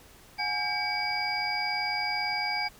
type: tone cluster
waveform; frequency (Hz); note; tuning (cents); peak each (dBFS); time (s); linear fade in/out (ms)
sine; 732 / 830 / 1603 / 2280 / 4826; F#5 / G#5 / G6 / C#7 / D8; -19 / -1 / +38 / +48 / +46; -37 / -33 / -39 / -31 / -33; 0.38-2.69; 20
effects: pink hiss -54 dBFS RMS until 2.79 s